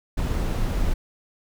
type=noise; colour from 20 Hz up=brown; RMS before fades=-23 dBFS; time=0.17-0.94 s; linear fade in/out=10 ms; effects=none